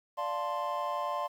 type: chord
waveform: triangle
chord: D minor seventh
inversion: none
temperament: equal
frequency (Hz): 587.3 / 698.5 / 880 / 1046.5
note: D5 / F5 / A5 / C6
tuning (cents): 0 / 0 / 0 / 0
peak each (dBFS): -35 / -36 / -37 / -32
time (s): 0.17-1.28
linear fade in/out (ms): 20
effects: 10-bit